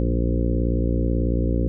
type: harmonic tone with a mistuned harmonic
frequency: 58.27 Hz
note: A#1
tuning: in tune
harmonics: 1 / 2 / 3 / 4 / 5 / 6 / 7 / 8 / 9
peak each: -21 / -26 / -30 / -29 / -28 / -32 / -34 / -35 / -33 dBFS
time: 0-1.68 s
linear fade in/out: 0 ms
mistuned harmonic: 3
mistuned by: +44 cents
effects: none